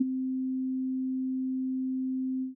sine tone with ADSR envelope, 260 Hz, C4, 11 cents flat, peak -18 dBFS, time 0-2.55 s, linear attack 12 ms, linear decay 19 ms, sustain -10 dB, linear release 130 ms, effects none

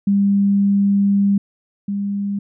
sine tone pair in turn, 199.7 / 200.8 Hz, G3 / G3, +32 / +42 cents, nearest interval unison, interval 10 cents, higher second, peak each -12 / -19 dBFS, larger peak first, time 0.07-1.38 / 1.88-2.39 s, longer first, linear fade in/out 5 ms, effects none

